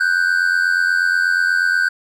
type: tone pair together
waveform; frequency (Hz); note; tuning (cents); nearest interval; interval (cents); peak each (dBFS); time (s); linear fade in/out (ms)
triangle; 1480 / 1568.3; F#6 / G6; 0 / 0; minor second; 100; -15; 0-1.89; 10
effects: none